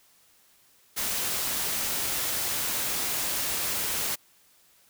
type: noise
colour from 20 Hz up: white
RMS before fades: -29 dBFS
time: 0.96-4.16 s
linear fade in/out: 20 ms
effects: white hiss -61 dBFS RMS until 4.89 s